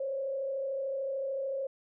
sine tone with frequency modulation, 542 Hz, C#5, 39 cents flat, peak -31 dBFS, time 0-1.67 s, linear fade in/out 5 ms, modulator 33.5 Hz, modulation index 0.52, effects none

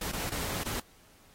pink noise with dropouts, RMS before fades -35 dBFS, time 0.01-0.8 s, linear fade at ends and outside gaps 5 ms, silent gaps 0.117-0.131 / 0.297-0.317 / 0.636-0.657 s, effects pink hiss -60 dBFS RMS until 1.34 s + AAC 48 kbps

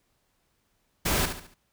pink noise with echo, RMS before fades -25 dBFS, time 1.05-1.26 s, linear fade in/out 10 ms, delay 71 ms, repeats 4, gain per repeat -8 dB, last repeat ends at 1.544 s, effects pink hiss -72 dBFS RMS until 1.72 s

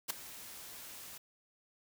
white noise with ADSR envelope, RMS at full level -33 dBFS, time 0.08-1.18 s, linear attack 23 ms, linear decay 7 ms, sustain -16 dB, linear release 6 ms, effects none

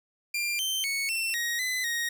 sawtooth tone with pitch steps, 2386 / 3108 / 2214 / 2693 / 1884 / 2015 / 1875 Hz, D7 / G7 / C#7 / E7 / A#6 / B6 / A#6, +27 / -16 / -3 / +36 / +18 / +34 / +10 cents, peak -24 dBFS, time 0.34-2.09 s, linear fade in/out 5 ms, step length 250 ms, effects 11-bit

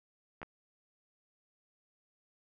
clicks, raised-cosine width 0.5 ms, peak -28 dBFS, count 2, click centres 0.417 / 0.43 s, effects none

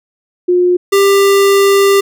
sine / square tone pair in turn, 357.6 / 396.3 Hz, F4 / G4, +41 / +19 cents, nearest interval major second, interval 178 cents, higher second, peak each -7 / -7 dBFS, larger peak neither, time 0.48-0.77 / 0.92-2.01 s, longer second, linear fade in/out 10 ms, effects none

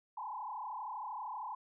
sine tone with frequency modulation, 928 Hz, A#5, 8 cents flat, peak -39 dBFS, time 0.17-1.55 s, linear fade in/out 5 ms, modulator 32.8 Hz, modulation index 3.3, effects none

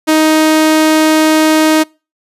sawtooth tone, 312.8 Hz, D#4, 9 cents sharp, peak -3 dBFS, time 0.07-1.84 s, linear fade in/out 20 ms, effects noise-tail reverb RT60 0.3 s tail -26 dB re dry + resampled to 32000 Hz

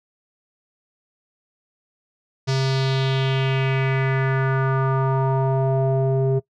square tone with low-pass filter sweep, 133.5 Hz, C3, 35 cents sharp, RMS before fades -20 dBFS, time 2.47-6.4 s, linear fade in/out 20 ms, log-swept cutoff 5300 to 480 Hz, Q 3, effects noise-tail reverb RT60 0.1 s tail -20 dB re dry

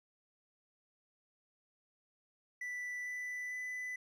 triangle tone with pitch steps, 1975.5 / 1986.9 / 1998.5 Hz, B6 / B6 / B6, 0 / +10 / +20 cents, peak -37 dBFS, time 2.61-3.96 s, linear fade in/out 5 ms, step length 450 ms, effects none

